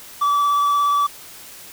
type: tone with vibrato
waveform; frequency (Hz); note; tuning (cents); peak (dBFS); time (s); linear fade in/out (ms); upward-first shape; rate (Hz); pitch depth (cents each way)
triangle; 1153; D6; -32; -13; 0.21-1.07; 10; square; 17; 10
effects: white hiss -40 dBFS RMS until 1.72 s